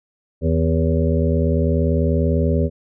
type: harmonic tone with a mistuned harmonic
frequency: 80.2 Hz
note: E2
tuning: 47 cents flat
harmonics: 1 / 2 / 3 / 5 / 6 / 7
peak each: -18 / -21 / -23 / -25 / -26 / -26 dBFS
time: 0.41-2.7 s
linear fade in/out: 50 ms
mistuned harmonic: 3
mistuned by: +62 cents
effects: none